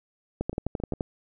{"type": "two click trains", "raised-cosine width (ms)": 2, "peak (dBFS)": [-14, -23], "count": [8, 4], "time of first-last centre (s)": [[0.41, 1.008], [0.53, 0.936]], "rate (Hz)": [11.7, 7.39], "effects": []}